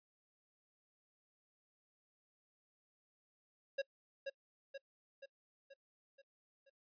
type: tone with echo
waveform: square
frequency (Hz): 549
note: C#5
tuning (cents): -17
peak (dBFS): -35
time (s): 3.78-3.82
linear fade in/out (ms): 10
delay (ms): 480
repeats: 6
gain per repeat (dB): -5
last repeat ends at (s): 6.7
effects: noise-tail reverb RT60 0.1 s tail -26 dB re dry + resampled to 11025 Hz